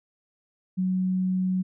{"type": "tone", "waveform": "sine", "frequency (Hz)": 185.5, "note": "F#3", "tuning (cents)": 5, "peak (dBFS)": -22, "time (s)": [0.77, 1.63], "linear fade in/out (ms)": 20, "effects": []}